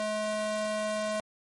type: tone with high-pass filter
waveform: square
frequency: 213.6 Hz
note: G#3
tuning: 49 cents sharp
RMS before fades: -31 dBFS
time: 0-1.2 s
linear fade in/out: 0 ms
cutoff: 460 Hz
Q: 4.4
effects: MP3 48 kbps